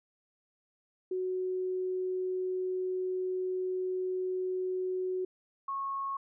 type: tone pair in turn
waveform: sine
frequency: 370 / 1095.1 Hz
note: F#4 / C#6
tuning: 0 / -21 cents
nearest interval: octave + perfect fifth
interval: 1879 cents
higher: second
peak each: -30 / -32 dBFS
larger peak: first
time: 1.11-5.25 / 5.68-6.17 s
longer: first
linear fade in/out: 5 ms
effects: none